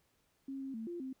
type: tone with pitch steps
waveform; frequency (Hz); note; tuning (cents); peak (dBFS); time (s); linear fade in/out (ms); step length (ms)
sine; 270.7 / 268.6 / 223.9 / 346.5 / 262.4; C#4 / C4 / A3 / F4 / C4; -41 / +46 / +30 / -14 / +5; -39; 0.48-1.13; 5; 130
effects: pink hiss -75 dBFS RMS until 1.2 s